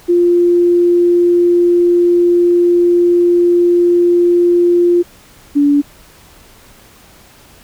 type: tone pair in turn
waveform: sine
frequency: 349.2 / 287.4 Hz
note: F4 / D4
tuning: 0 / -37 cents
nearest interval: minor third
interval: 337 cents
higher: first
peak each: -7 dBFS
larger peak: neither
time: 0.08-5.03 / 5.55-5.82 s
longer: first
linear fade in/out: 20 ms
effects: pink hiss -43 dBFS RMS until 7.63 s